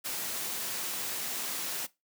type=noise; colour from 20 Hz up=white; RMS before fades=-35 dBFS; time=0.04-1.87 s; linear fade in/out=20 ms; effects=noise-tail reverb RT60 0.2 s tail -19 dB re dry + high-pass 150 Hz 12 dB/octave